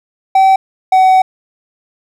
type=tone pair in turn; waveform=triangle; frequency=768 / 752.6 Hz; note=G5 / F#5; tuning=-36 / +29 cents; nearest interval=unison; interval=35 cents; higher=first; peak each=-3 dBFS; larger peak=neither; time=0.35-0.56 / 0.92-1.22 s; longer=second; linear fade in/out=5 ms; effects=none

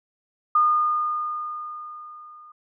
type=tone with level ramp; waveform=sine; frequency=1220 Hz; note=D#6; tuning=34 cents flat; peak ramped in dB=-14 to -44 dBFS; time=0.55-2.52 s; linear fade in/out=5 ms; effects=none

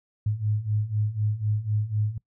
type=beating tone pair; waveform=sine; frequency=103.83 / 107.83 Hz; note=G#2 / A2; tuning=0 / -34 cents; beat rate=4 Hz; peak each=-28 / -25 dBFS; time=0.26-2.18 s; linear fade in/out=5 ms; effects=noise-tail reverb RT60 0.1 s tail -23 dB re dry

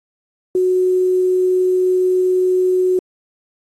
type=tone with quantisation; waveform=sine; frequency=368.1 Hz; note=F#4; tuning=9 cents flat; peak=-12 dBFS; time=0.55-2.99 s; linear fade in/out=2 ms; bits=7; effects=AAC 32 kbps

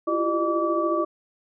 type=tone cluster; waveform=sine; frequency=336.6 / 350.6 / 387 / 607 / 1152 Hz; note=E4 / F4 / G4 / D#5 / D6; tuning=+36 / +7 / -22 / -43 / -34 cents; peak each=-25 / -32 / -32 / -26 / -26 dBFS; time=0.07-1.05 s; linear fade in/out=10 ms; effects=none

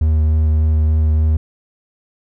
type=tone with vibrato; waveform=triangle; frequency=77.78 Hz; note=D#2; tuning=in tune; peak=-9 dBFS; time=0.01-1.37 s; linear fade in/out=5 ms; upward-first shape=sine; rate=3.4 Hz; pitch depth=12 cents each way; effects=none

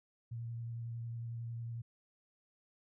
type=tone with vibrato; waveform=sine; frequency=116.54 Hz; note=A#2; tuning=in tune; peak=-39 dBFS; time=0.31-1.82 s; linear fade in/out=10 ms; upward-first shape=triangle; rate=11 Hz; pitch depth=19 cents each way; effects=none

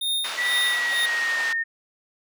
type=tone with tremolo; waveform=square; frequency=3669 Hz; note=A#7; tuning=28 cents flat; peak=-22 dBFS; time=0.01-1.06 s; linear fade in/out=5 ms; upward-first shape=sine; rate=2.1 Hz; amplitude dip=90%
type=band-pass noise; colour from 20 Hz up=pink; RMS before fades=-32 dBFS; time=0.24-1.53 s; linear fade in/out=5 ms; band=1000 to 4900 Hz; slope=12 dB/octave
type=tone with pitch glide; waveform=sine; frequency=1952 to 1831.8 Hz; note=B6 to A#6; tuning=-21 to -31 cents; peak=-22 dBFS; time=0.37-1.64 s; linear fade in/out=20 ms; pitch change=-110 cents; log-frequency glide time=0.65-1.44 s
effects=none

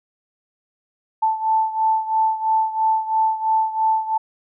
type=beating tone pair; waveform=sine; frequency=880 / 883 Hz; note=A5 / A5; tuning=0 / +6 cents; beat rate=3 Hz; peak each=-18 / -22 dBFS; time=1.22-4.18 s; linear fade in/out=10 ms; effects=none

